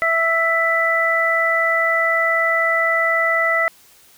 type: harmonic tone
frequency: 661 Hz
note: E5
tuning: 5 cents sharp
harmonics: 1 / 2 / 3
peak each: -21 / -21 / -17 dBFS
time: 0.02-3.68 s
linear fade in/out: 0 ms
effects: white hiss -50 dBFS RMS until 4.17 s